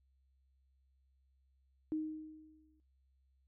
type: tone with exponential decay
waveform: sine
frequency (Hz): 311.3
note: D#4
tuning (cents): +1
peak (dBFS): -32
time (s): 1.92-2.8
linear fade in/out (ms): 0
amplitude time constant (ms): 190
effects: noise-tail reverb RT60 0.2 s tail -22 dB re dry + added 66 Hz sine -70 dBFS peak until 3.47 s